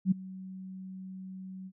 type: tone with ADSR envelope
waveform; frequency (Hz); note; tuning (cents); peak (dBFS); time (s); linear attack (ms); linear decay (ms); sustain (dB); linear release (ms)
sine; 188.2; F#3; +30; -19; 0.05-1.72; 64; 11; -21; 55
effects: none